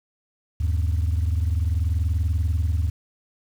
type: tone pair together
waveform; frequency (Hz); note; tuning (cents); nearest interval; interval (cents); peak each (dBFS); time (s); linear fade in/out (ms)
sine; 77.78 / 98.25; D#2 / G2; 0 / +4; major third; 404; -19 / -23; 0.6-2.9; 10
effects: tanh soft clip ceiling -16 dBFS + 8-bit